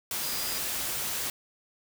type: tone in noise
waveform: sine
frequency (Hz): 4900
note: D#8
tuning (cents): -27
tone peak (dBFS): -38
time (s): 0.23-0.58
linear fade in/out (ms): 2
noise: white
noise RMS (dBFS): -32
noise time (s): 0.11-1.3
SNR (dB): -9
effects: none

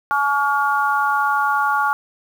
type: harmonic tone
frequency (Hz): 283.1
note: C#4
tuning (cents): +37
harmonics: 3 / 4 / 5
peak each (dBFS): -20 / -20 / -20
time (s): 0.11-1.93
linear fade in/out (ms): 0
effects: 7-bit

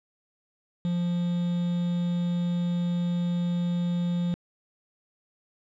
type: tone with quantisation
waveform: triangle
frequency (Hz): 174.61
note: F3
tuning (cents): 0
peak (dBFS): -22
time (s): 0.85-4.34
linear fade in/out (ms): 0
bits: 7
effects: low-pass 4000 Hz 12 dB/octave

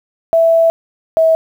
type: tone pair in turn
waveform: sine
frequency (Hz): 660 / 647.2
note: E5 / E5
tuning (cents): +2 / -32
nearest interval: unison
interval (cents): 34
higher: first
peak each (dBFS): -7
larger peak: neither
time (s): 0.33-0.7 / 1.17-1.35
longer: first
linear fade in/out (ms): 0
effects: 7-bit

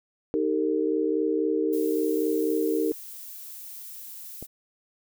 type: chord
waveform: sine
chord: Eb major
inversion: none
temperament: equal with one note detuned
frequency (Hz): 311.1 / 392 / 455.8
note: Eb4 / G4 / Bb4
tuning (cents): 0 / 0 / -39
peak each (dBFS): -26 / -28 / -26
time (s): 0.34-2.92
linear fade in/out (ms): 0
type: noise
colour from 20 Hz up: violet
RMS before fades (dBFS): -41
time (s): 1.72-4.47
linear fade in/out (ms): 20
type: click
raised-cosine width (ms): 2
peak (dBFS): -25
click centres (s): 4.426
effects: none

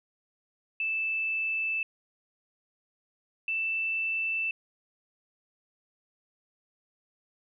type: tone pair in turn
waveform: sine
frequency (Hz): 2637 / 2655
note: E7 / E7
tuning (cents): 0 / +12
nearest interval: unison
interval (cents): 12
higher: second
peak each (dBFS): -27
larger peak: neither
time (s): 0.8-1.83 / 3.48-4.51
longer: neither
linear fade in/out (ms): 2
effects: none

